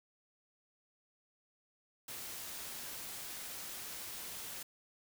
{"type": "noise", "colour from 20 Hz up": "white", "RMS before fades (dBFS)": -45, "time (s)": [2.08, 4.63], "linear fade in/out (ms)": 5, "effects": []}